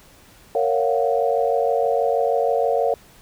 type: chord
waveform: sine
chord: Gb major seventh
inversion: first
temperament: just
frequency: 462.5 / 555 / 693.7 / 740 Hz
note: Bb4 / Db5 / F5 / Gb5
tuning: -14 / +2 / -12 / 0 cents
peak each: -21 / -22 / -23 / -25 dBFS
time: 0.55-2.94 s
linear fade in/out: 2 ms
effects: pink hiss -50 dBFS RMS until 3.21 s